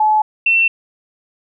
sine tone pair in turn, 858 / 2697 Hz, A5 / E7, -44 / +39 cents, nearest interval octave + minor sixth, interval 1983 cents, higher second, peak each -10 dBFS, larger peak neither, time 0-0.22 / 0.46-0.68 s, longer neither, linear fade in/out 5 ms, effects none

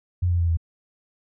sine tone with pitch steps, 89 / 86.92 / 84.88 / 82.9 Hz, F2 / F2 / F2 / E2, +33 / -8 / -49 / +10 cents, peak -18 dBFS, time 0.22-0.572 s, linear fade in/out 10 ms, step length 88 ms, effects none

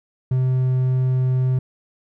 triangle tone, 128.7 Hz, C3, 28 cents flat, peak -14 dBFS, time 0.31-1.59 s, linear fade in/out 5 ms, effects none

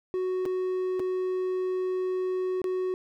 triangle tone with dropouts, 370 Hz, F#4, in tune, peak -24 dBFS, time 0.14-2.94 s, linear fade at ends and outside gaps 0 ms, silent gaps 0.454-0.46 / 0.995-1.001 / 2.617-2.642 s, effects none

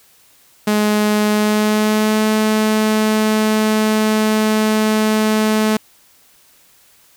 sawtooth tone with pitch glide, 210.7 to 216.1 Hz, G#3 to A3, +25 to -31 cents, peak -9 dBFS, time 0.67-5.77 s, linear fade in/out 5 ms, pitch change +44 cents, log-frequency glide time 1.3-2.24 s, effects white hiss -51 dBFS RMS until 7.16 s

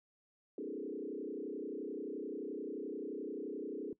sine tone with frequency modulation, 356.5 Hz, F4, 36 cents sharp, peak -38 dBFS, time 0.58-3.93 s, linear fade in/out 2 ms, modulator 31.5 Hz, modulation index 3.1, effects noise-tail reverb RT60 0.1 s tail -19 dB re dry

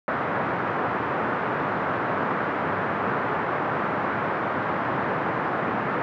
white band-pass noise, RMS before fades -26 dBFS, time 0.08-6.02 s, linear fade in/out 0 ms, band 110 to 1500 Hz, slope 24 dB/octave, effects none

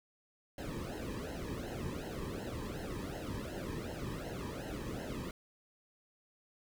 brown noise with flanger, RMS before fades -41 dBFS, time 0.58-5.31 s, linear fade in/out 2 ms, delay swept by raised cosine 0.84 to 1.44 ms, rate 2.7 Hz, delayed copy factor -1, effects none

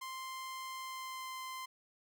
sawtooth tone with pitch glide, 1046.5 to 1038.7 Hz, C6 to C6, 0 to -13 cents, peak -38 dBFS, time 0.01-1.66 s, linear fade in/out 10 ms, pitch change -13 cents, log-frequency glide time 0.76-1.31 s, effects none

